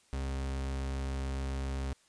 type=tone; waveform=40% pulse; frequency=67.1 Hz; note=C2; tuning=44 cents sharp; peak=-32 dBFS; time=0.13-1.93 s; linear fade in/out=0 ms; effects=white hiss -66 dBFS RMS until 2.08 s + resampled to 22050 Hz